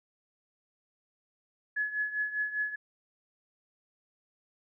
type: tone with tremolo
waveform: sine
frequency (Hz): 1700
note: G#6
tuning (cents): +40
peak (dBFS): -26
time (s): 1.76-2.76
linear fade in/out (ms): 10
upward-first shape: triangle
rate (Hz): 5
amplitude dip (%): 80
effects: none